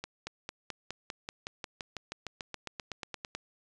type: accelerating click train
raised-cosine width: 0.2 ms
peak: -20 dBFS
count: 22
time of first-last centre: 0.04-3.35 s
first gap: 230 ms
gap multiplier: 0.96
effects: resampled to 22050 Hz